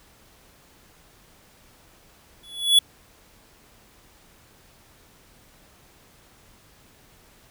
square tone with exponential growth, 3401 Hz, G#7, 40 cents sharp, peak -10 dBFS, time 2.43-2.79 s, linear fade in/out 5 ms, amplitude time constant 78 ms, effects pink hiss -55 dBFS RMS until 7.5 s

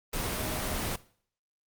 sine tone in noise, 622.3 Hz, D#5, in tune, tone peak -41 dBFS, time 0.35-0.74 s, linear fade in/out 5 ms, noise pink, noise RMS -32 dBFS, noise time 0.13-0.96 s, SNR -12 dB, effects noise-tail reverb RT60 0.5 s tail -18 dB re dry + Opus 24 kbps

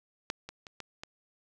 clicks, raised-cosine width 0.2 ms, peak -14 / -24 / -28 / -23 / -23 dBFS, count 5, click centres 0.301 / 0.49 / 0.668 / 0.803 / 1.035 s, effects none

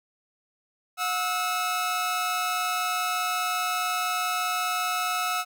sawtooth tone pair together, 724.8 / 1300 Hz, F#5 / E6, -36 / -24 cents, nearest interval minor seventh, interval 1012 cents, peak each -26 / -23 dBFS, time 0.97-5.45 s, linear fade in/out 50 ms, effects none

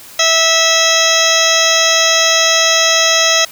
harmonic tone, 653 Hz, E5, 17 cents flat, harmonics 1 / 2 / 3 / 4 / 5 / 6 / 8 / 9 / 10, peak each -17 / -19 / -17 / -19 / -17 / -17 / -17 / -21 / -17 dBFS, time 0.19-3.45 s, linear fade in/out 5 ms, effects white hiss -36 dBFS RMS until 3.51 s

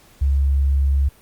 sine tone, 69 Hz, C#2, 7 cents flat, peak -14 dBFS, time 0.21-1.09 s, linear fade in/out 10 ms, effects pink hiss -51 dBFS RMS until 1.21 s + Opus 48 kbps

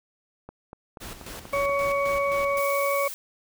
click train, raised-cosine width 1 ms, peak -26 dBFS, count 6, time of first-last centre 0.49-1.695 s, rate 4.15 Hz
pink noise with tremolo, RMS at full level -38 dBFS, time 1-2.6 s, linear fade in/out 20 ms, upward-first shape square, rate 3.8 Hz, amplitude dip 60%
harmonic tone, 561 Hz, C#5, 21 cents sharp, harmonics 1 / 2 / 4, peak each -24 / -27 / -30 dBFS, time 1.53-3.08 s, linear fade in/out 5 ms
blue noise, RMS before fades -36 dBFS, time 2.57-3.14 s, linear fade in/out 0 ms
effects none

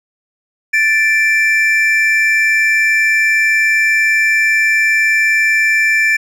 triangle tone pair together, 1759.8 / 2349 Hz, A6 / D7, 0 / 0 cents, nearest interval perfect fourth, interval 500 cents, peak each -11 dBFS, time 0.73-6.17 s, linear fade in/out 10 ms, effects none

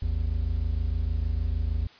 triangle tone pair together, 54.01 / 80.5 Hz, A1 / E2, -31 / -41 cents, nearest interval perfect fifth, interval 690 cents, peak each -25 dBFS, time 0.02-1.87 s, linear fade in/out 5 ms, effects white hiss -53 dBFS RMS until 1.99 s + resampled to 11025 Hz

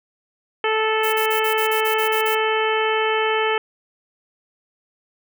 harmonic tone, 437.8 Hz, A4, 9 cents flat, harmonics 1 / 2 / 3 / 4 / 5 / 6 / 7, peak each -21 / -24 / -26 / -27 / -28 / -29 / -29 dBFS, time 0.64-3.58 s, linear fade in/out 2 ms
violet noise bursts, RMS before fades -29 dBFS, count 10, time 1.03-2.352 s, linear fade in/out 10 ms, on 98 ms, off 38 ms
effects none

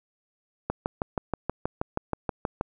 click train, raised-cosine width 1 ms, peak -12 dBFS, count 13, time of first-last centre 0.7-2.611 s, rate 6.28 Hz, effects none

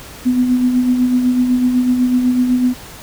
sine tone with tremolo, 250 Hz, B3, 21 cents sharp, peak -9 dBFS, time 0.25-2.74 s, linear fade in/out 20 ms, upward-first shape sine, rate 8 Hz, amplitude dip 45%, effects pink hiss -35 dBFS RMS until 3.02 s

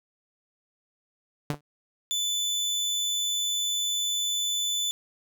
sawtooth tone with exponential decay, 146.83 Hz, D3, in tune, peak -19 dBFS, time 1.5-1.61 s, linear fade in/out 2 ms, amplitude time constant 22 ms
clicks, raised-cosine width 1 ms, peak -25 dBFS, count 2, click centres 1.536 / 1.544 s
30% pulse tone, 3500 Hz, A7, 10 cents flat, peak -23 dBFS, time 2.11-4.91 s, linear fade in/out 0 ms
effects none

